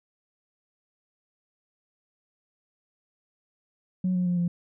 sine tone with pitch steps, 183.9 / 180.43 / 177.02 / 173.68 Hz, F#3 / F#3 / F3 / F3, -10 / -43 / +24 / -9 cents, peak -21 dBFS, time 4.04-4.48 s, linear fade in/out 5 ms, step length 110 ms, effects tanh soft clip ceiling -19 dBFS

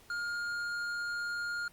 triangle tone with tanh clipping, 1415 Hz, F6, 22 cents sharp, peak -35 dBFS, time 0.1-1.68 s, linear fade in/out 2 ms, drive 14 dB, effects pink hiss -60 dBFS RMS until 1.72 s + Opus 48 kbps

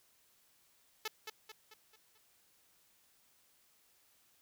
5% pulse tone with echo, 434.1 Hz, A4, 23 cents flat, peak -25 dBFS, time 1.05-1.08 s, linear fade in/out 5 ms, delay 220 ms, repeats 5, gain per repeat -6 dB, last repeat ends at 2.18 s, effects white hiss -70 dBFS RMS until 4.41 s

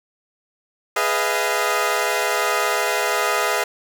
15% pulse chord, F half-diminished seventh, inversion first, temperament equal with one note detuned, 415.3 / 493.9 / 622.3 / 688 Hz, Ab4 / Cb5 / Eb5 / F5, 0 / 0 / 0 / -26 cents, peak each -18 dBFS, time 0.96-3.64 s, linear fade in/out 5 ms, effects none

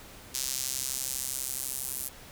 sawtooth tone with high-pass filter sweep, 132.1 Hz, C3, 17 cents sharp, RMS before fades -34 dBFS, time 0.34-2.09 s, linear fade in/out 10 ms, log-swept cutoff 5900 to 10000 Hz, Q 1.2, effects pink hiss -49 dBFS RMS until 2.31 s

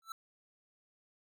square tone with exponential growth, 1328 Hz, E6, 12 cents sharp, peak -37 dBFS, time 0.02-0.12 s, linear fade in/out 2 ms, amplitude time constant 21 ms, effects none

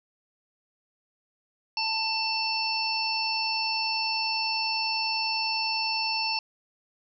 harmonic tone, 890 Hz, A5, 20 cents sharp, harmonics 1 / 3 / 5 / 6, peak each -31 / -31 / -31 / -31 dBFS, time 1.77-6.39 s, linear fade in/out 2 ms, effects none

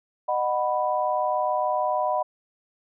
sine chord, B major, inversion first, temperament equal with one note detuned, 613.3 / 740 / 987.8 Hz, D#5 / F#5 / B5, -25 / 0 / 0 cents, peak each -26 dBFS, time 0.28-2.23 s, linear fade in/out 10 ms, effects none

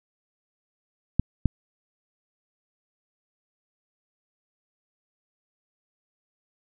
clicks, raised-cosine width 5 ms, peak -7 dBFS, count 2, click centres 1.196 / 1.457 s, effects none

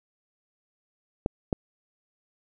clicks, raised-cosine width 2 ms, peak -11 dBFS, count 2, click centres 1.261 / 1.528 s, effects none

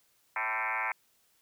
sine tone with frequency modulation, 1568 Hz, G6, in tune, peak -29 dBFS, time 0.36-0.92 s, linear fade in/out 2 ms, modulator 113 Hz, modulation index 6.9, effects white hiss -69 dBFS RMS until 1.41 s

